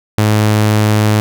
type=tone; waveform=sawtooth; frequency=106.6 Hz; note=G#2; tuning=46 cents sharp; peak=-5 dBFS; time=0.18-1.2 s; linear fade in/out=0 ms; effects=none